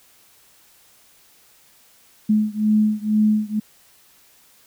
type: beating tone pair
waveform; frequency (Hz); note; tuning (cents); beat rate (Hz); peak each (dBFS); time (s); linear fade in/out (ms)
sine; 212.7 / 214.8; G#3 / A3; +42 / -41; 2.1; -18 / -19; 2.29-3.6; 10
effects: white hiss -54 dBFS RMS until 4.66 s